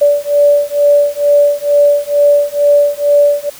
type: beating tone pair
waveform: sine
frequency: 578 / 580.2 Hz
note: D5 / D5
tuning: -28 / -21 cents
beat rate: 2.2 Hz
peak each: -10 dBFS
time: 0.01-3.5 s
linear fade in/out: 10 ms
effects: white hiss -35 dBFS RMS until 3.59 s